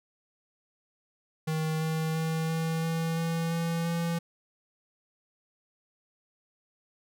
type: tone with pitch steps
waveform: square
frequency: 157.9 / 159.37 / 160.85 / 162.34 / 163.85 / 165.37 / 166.9 / 168.45 Hz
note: D#3 / D#3 / E3 / E3 / E3 / E3 / E3 / E3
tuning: +26 / +42 / -42 / -26 / -10 / +6 / +22 / +38 cents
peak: -28 dBFS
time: 1.47-4.19 s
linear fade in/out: 10 ms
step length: 340 ms
effects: none